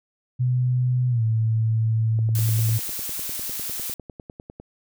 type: tone with pitch glide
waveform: sine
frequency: 125.3 to 111.63 Hz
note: B2 to A2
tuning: +25 to +25 cents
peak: -18 dBFS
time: 0.39-2.79 s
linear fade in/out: 20 ms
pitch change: -200 cents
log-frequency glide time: 1.09-1.23 s
type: click train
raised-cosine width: 2 ms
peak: -25 dBFS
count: 25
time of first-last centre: 2.19-4.6 s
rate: 9.96 Hz
type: noise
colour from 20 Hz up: blue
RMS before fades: -30 dBFS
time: 2.35-3.94 s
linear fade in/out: 2 ms
effects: none